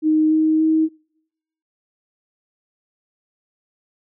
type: tone with pitch steps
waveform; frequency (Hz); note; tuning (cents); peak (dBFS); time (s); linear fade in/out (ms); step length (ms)
sine; 311.1 / 314 / 316.9; D#4 / D#4 / D#4; 0 / +16 / +32; -13; 0.02-0.89; 50; 290
effects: noise-tail reverb RT60 0.8 s tail -26 dB re dry